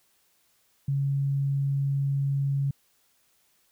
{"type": "tone", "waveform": "sine", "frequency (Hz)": 138.9, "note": "C#3", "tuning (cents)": 4, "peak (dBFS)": -23, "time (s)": [0.88, 2.71], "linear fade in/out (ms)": 5, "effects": ["white hiss -67 dBFS RMS until 3.71 s"]}